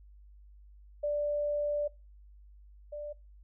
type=tone pair in turn; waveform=sine; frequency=587.3 / 590.2 Hz; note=D5 / D5; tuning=0 / +8 cents; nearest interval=unison; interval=8 cents; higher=second; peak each=-28 / -37 dBFS; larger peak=first; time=1.03-1.88 / 2.92-3.13 s; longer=first; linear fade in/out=10 ms; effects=noise-tail reverb RT60 0.3 s tail -24 dB re dry + added 50 Hz sine -52 dBFS peak until 3.43 s